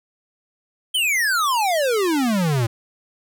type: exponential sweep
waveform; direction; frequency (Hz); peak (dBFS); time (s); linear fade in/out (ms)
square; down; 3191 to 110; -18; 0.94-2.67; 10
effects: none